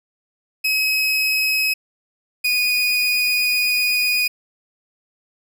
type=tone pair in turn; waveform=30% pulse; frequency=2553 / 2473 Hz; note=D#7 / D#7; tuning=+44 / -11 cents; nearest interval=minor second; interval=55 cents; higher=first; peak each=-14 / -14 dBFS; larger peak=neither; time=0.64-1.74 / 2.44-4.28 s; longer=second; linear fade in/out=10 ms; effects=none